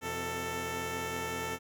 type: tone cluster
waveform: 10% pulse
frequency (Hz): 86.6 / 127.3 / 443.4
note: F2 / C3 / A4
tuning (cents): -14 / -47 / +13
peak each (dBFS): -33 / -35 / -27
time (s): 0.01-1.59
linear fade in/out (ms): 50
effects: none